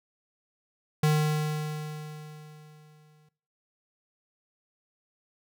square tone with exponential decay, 152.5 Hz, D#3, 34 cents flat, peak -20 dBFS, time 1.03-3.29 s, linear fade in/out 5 ms, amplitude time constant 490 ms, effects noise-tail reverb RT60 0.5 s tail -20 dB re dry

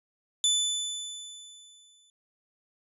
25% pulse tone with exponential decay, 3500 Hz, A7, 10 cents flat, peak -17 dBFS, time 0.44-2.1 s, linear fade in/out 1 ms, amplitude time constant 360 ms, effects resampled to 32000 Hz

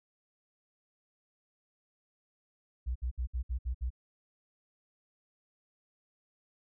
sine tone bursts, 61.74 Hz, B1, in tune, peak -30 dBFS, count 7, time 2.86-3.904 s, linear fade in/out 20 ms, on 96 ms, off 62 ms, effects none

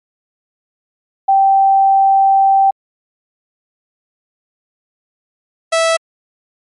sine / sawtooth tone pair in turn, 780 / 655.9 Hz, G5 / E5, -9 / -9 cents, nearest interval minor third, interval 300 cents, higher first, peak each -7 dBFS, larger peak neither, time 1.28-2.71 / 5.72-5.97 s, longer first, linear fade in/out 10 ms, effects MP3 48 kbps

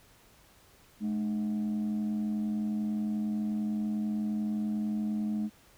sine tone pair together, 212.8 / 304.1 Hz, G#3 / D#4, +42 / -40 cents, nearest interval tritone, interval 618 cents, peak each -27 / -37 dBFS, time 1-5.5 s, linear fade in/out 50 ms, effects tanh soft clip ceiling -26 dBFS + pink hiss -60 dBFS RMS until 5.77 s

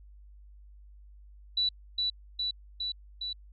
sine tone with echo, 3951 Hz, B7, in tune, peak -24 dBFS, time 1.57-1.69 s, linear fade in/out 5 ms, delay 410 ms, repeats 4, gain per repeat -2 dB, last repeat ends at 3.33 s, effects added 50 Hz sine -49 dBFS peak until 3.52 s + MP3 48 kbps

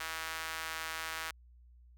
sawtooth tone with high-pass filter, 161.1 Hz, E3, 39 cents flat, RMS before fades -40 dBFS, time 0-1.31 s, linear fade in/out 5 ms, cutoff 1400 Hz, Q 1.3, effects added 60 Hz sine -56 dBFS peak until 1.97 s

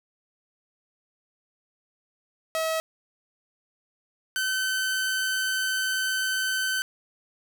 sawtooth tone pair in turn, 643 / 1529.3 Hz, E5 / G6, -43 / -43 cents, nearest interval octave + minor third, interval 1500 cents, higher second, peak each -21 dBFS, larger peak neither, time 2.55-2.8 / 4.36-6.82 s, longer second, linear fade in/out 0 ms, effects none

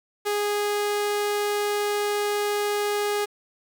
sawtooth tone, 413.1 Hz, G#4, 9 cents flat, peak -19 dBFS, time 0.25-3.26 s, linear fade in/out 20 ms, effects 8-bit

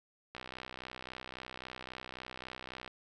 click train, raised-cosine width 0.3 ms, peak -27 dBFS, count 162, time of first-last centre 0.35-2.877 s, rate 63.7 Hz, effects none

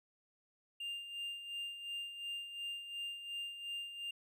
triangle tone with tremolo, 2800 Hz, F7, 4 cents sharp, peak -37 dBFS, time 0.8-4.11 s, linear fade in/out 5 ms, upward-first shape sine, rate 2.8 Hz, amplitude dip 60%, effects none

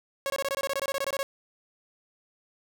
sawtooth tone bursts, 550 Hz, C#5, 14 cents flat, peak -23 dBFS, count 16, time 0.26-1.23 s, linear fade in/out 0 ms, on 40 ms, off 22 ms, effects none

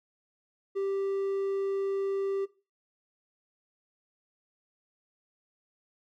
triangle tone, 392 Hz, G4, in tune, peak -26 dBFS, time 0.75-2.46 s, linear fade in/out 20 ms, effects noise-tail reverb RT60 0.3 s tail -17 dB re dry

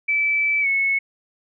sine tone with pitch glide, 2313 to 2198 Hz, D7 to C#7, -27 to -15 cents, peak -17 dBFS, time 0.08-0.99 s, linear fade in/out 10 ms, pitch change -88 cents, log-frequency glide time 0.61-0.67 s, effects none

